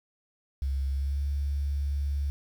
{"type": "tone with pitch glide", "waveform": "sine", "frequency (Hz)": [67.9, 70.74], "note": ["C#2", "C#2"], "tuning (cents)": [-35, 36], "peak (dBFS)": -26, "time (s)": [0.62, 2.3], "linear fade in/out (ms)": 0, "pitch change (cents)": 71, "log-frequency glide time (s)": [0.89, 1.22], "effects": ["9-bit"]}